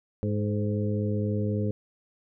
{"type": "harmonic tone with a mistuned harmonic", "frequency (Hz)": 103.83, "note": "G#2", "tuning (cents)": 0, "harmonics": [1, 2, 3, 4, 5], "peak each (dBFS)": [-27, -30, -36, -34, -36], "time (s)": [0.23, 1.71], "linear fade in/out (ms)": 0, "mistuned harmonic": 4, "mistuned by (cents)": 37, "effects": []}